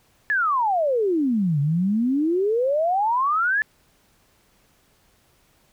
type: exponential two-way sweep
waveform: sine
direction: down then up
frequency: 1760 to 138.59 to 1760 Hz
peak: -18 dBFS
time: 0.3-3.62 s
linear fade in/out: 0 ms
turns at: 1.6 s
effects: pink hiss -61 dBFS RMS until 5.72 s